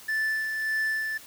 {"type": "tone with tremolo", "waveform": "triangle", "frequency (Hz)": 1756, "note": "A6", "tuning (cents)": -4, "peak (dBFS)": -22, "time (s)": [0.08, 1.18], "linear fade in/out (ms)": 10, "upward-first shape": "sine", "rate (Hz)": 1.7, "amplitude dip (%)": 40, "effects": ["white hiss -48 dBFS RMS until 1.26 s"]}